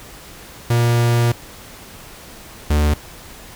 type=tone pair in turn; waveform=45% pulse; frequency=118.6 / 74.53 Hz; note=A#2 / D2; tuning=+30 / +26 cents; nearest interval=minor sixth; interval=804 cents; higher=first; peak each=-13 dBFS; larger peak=neither; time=0.7-1.32 / 2.7-2.94 s; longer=first; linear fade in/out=5 ms; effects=pink hiss -39 dBFS RMS until 3.55 s